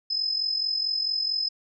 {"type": "tone with amplitude modulation", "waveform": "sine", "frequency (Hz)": 5100, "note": "D#8", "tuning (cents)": 42, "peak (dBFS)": -21, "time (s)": [0.1, 1.49], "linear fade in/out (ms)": 10, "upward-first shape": "sine", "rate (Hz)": 44.5, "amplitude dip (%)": 65, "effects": []}